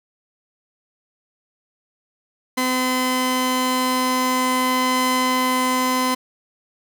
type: tone pair together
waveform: sawtooth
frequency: 255.2 / 1021 Hz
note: C4 / C6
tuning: -43 / -43 cents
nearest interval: 2 octaves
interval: 2400 cents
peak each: -17 dBFS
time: 2.57-6.15 s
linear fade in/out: 10 ms
effects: none